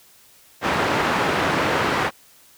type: band-pass noise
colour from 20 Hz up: white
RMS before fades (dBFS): -21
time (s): 0.61-2.11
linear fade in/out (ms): 50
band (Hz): 100 to 1500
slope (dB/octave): 12
effects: white hiss -52 dBFS RMS until 2.57 s